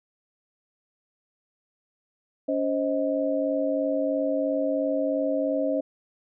sine tone cluster, 282.6 / 526 / 629 Hz, C#4 / C5 / D#5, +34 / +9 / +19 cents, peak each -27 dBFS, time 2.48-5.81 s, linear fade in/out 10 ms, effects none

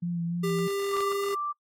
sine tone with vibrato, 171.2 Hz, F3, 34 cents flat, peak -27 dBFS, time 0.02-0.68 s, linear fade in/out 10 ms, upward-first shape sine, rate 3.4 Hz, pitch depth 27 cents each way
square tone with pitch glide, 397.1 to 400.1 Hz, G4 to G4, +22 to +35 cents, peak -28 dBFS, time 0.43-1.35 s, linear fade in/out 10 ms, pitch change +13 cents, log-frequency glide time 0.69-1.22 s
sine tone with tremolo, 1174 Hz, D6, 1 cent flat, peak -28 dBFS, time 0.91-1.53 s, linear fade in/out 20 ms, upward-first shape square, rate 2.4 Hz, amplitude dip 60%
clicks, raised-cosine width 0.2 ms, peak -21 dBFS, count 2, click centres 0.968 / 1.006 s
effects noise-tail reverb RT60 0.1 s tail -24 dB re dry + AAC 64 kbps

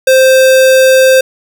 square tone, 523.3 Hz, C5, in tune, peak -4 dBFS, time 0.07-1.21 s, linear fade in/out 5 ms, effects none

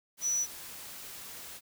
sine tone in noise, 5920 Hz, F#8, in tune, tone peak -27 dBFS, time 0.21-0.47 s, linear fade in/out 50 ms, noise white, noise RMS -45 dBFS, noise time 0.17-1.61 s, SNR +15 dB, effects none

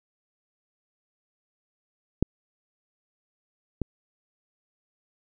clicks, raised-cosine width 3 ms, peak -7 / -14 dBFS, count 2, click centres 2.226 / 3.817 s, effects none

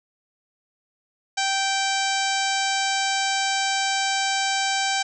harmonic tone, 780 Hz, G5, 9 cents flat, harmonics 1 / 2 / 3 / 4 / 5 / 6 / 7 / 8 / 9 / 10, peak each -25 / -28 / -30 / -31 / -32 / -33 / -33 / -34 / -35 / -35 dBFS, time 1.37-5.03 s, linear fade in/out 10 ms, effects none

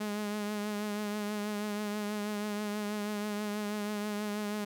sawtooth tone with vibrato, 208.6 Hz, G#3, 8 cents sharp, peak -29 dBFS, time 0-4.65 s, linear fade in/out 10 ms, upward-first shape triangle, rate 6.2 Hz, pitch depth 37 cents each way, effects none

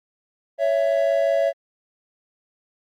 triangle tone pair together, 558 / 663.6 Hz, C#5 / E5, +11 / +11 cents, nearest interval minor third, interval 300 cents, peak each -18 dBFS, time 0.58-1.53 s, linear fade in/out 50 ms, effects Opus 32 kbps

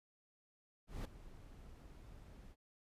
brown noise with ADSR envelope, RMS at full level -40 dBFS, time 0.87-2.56 s, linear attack 180 ms, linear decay 6 ms, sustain -16 dB, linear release 51 ms, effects resampled to 32000 Hz

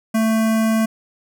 square tone with notch filter, 222 Hz, A3, 16 cents sharp, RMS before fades -17 dBFS, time 0.14-0.86 s, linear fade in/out 10 ms, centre 3800 Hz, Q 1.4, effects none

